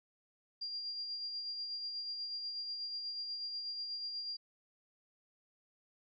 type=tone with tremolo; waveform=sine; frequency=4780 Hz; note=D8; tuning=30 cents sharp; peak=-37 dBFS; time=0.61-4.37 s; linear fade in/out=10 ms; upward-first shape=sine; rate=8.2 Hz; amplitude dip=35%; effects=none